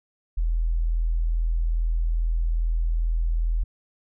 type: tone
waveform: sine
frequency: 41.2 Hz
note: E1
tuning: in tune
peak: -20 dBFS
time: 0.37-3.64 s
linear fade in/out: 10 ms
effects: none